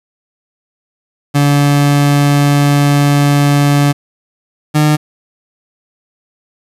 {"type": "tone pair in turn", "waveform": "30% pulse", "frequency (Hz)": [143.6, 151.03], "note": ["D3", "D3"], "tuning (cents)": [-39, 49], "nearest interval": "minor second", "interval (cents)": 88, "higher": "second", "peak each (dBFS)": -5, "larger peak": "neither", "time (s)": [[1.34, 3.93], [4.74, 4.97]], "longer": "first", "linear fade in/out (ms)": 20, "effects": ["resampled to 32000 Hz", "7-bit"]}